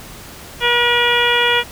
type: harmonic tone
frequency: 480 Hz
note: B4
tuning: 49 cents flat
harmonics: 1 / 2 / 3 / 4 / 5 / 6 / 7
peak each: -20 / -20 / -20 / -20 / -20 / -20 / -20 dBFS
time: 0.6-1.64 s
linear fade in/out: 50 ms
effects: pink hiss -36 dBFS RMS until 1.71 s